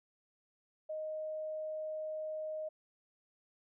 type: tone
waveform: sine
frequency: 622.3 Hz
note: D#5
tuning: in tune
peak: -37 dBFS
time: 0.89-2.69 s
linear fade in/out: 10 ms
effects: none